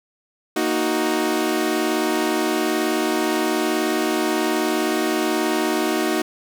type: chord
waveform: sawtooth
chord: D# minor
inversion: second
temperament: equal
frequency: 233.1 / 311.1 / 370 Hz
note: A#3 / D#4 / F#4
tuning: 0 / 0 / 0 cents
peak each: -23 / -18 / -19 dBFS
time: 0.56-6.22 s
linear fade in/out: 5 ms
effects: none